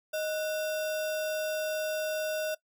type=tone with sample-and-hold; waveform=sine; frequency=622.3 Hz; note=D#5; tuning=in tune; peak=-29 dBFS; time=0.13-2.55 s; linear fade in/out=10 ms; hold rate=2100 Hz; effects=noise-tail reverb RT60 0.1 s tail -19 dB re dry